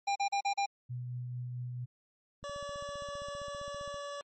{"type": "tone bursts", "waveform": "square", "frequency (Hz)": 800, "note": "G5", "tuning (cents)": 35, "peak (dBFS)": -29, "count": 5, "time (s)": [0.07, 0.661], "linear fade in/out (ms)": 10, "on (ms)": 87, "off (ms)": 39}
{"type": "tone with tremolo", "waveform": "sine", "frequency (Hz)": 123.47, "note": "B2", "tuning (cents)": 0, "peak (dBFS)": -35, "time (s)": [0.89, 1.86], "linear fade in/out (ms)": 20, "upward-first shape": "triangle", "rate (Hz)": 4.5, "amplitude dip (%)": 25}
{"type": "click train", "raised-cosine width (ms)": 5, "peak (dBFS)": -39, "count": 24, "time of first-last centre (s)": [2.43, 3.943], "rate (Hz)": 15.2}
{"type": "tone", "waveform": "25% pulse", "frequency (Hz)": 572, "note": "D5", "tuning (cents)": -46, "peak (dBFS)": -35, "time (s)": [2.44, 4.21], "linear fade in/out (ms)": 0}
{"effects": ["MP3 32 kbps"]}